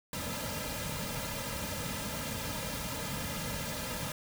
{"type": "noise with comb filter", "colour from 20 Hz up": "pink", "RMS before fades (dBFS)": -37, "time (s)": [0.13, 4.12], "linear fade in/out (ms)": 2, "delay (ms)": 2.7, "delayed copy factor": -0.95, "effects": []}